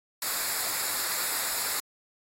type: noise with comb filter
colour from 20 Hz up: white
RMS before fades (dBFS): -30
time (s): 0.22-1.8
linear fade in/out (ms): 2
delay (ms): 0.33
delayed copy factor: -0.7
effects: AAC 48 kbps